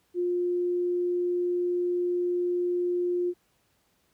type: tone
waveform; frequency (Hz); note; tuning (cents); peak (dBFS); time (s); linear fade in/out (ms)
sine; 354.1; F4; +24; -24; 0.14-3.34; 50
effects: pink hiss -69 dBFS RMS until 4.13 s + high-pass 60 Hz 12 dB/octave

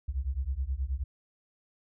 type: beating tone pair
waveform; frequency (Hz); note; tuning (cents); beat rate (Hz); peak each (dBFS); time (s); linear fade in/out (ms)
sine; 61.9 / 71.3; B1 / C#2; +5 / +49; 9.4; -32 / -32; 0.08-1.04; 10
effects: none

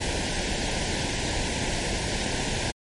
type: band-stop noise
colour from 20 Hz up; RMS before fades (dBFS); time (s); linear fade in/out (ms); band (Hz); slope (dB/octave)
pink; -27; 0-2.72; 20; 1000 to 1500; 96
effects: low-pass 8000 Hz 12 dB/octave + MP3 48 kbps

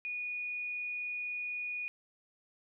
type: tone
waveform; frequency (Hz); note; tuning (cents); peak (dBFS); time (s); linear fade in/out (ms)
sine; 2459; D#7; -21; -35; 0.05-1.88; 0
effects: none

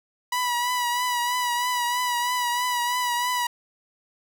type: tone with vibrato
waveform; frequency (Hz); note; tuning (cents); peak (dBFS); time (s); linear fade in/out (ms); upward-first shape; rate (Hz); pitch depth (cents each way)
sawtooth; 978; B5; -17; -19; 0.32-3.47; 5; triangle; 3.1; 42
effects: 10-bit

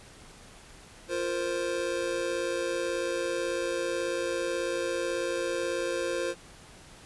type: chord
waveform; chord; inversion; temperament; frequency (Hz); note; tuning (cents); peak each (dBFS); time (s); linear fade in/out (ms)
square; F suspended fourth; none; just; 349.2 / 465.6 / 523.8; F4 / Bb4 / C5; 0 / -2 / +2; -34 / -36 / -32; 1.08-6.35; 50
effects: pink hiss -51 dBFS RMS until 7.05 s + resampled to 24000 Hz

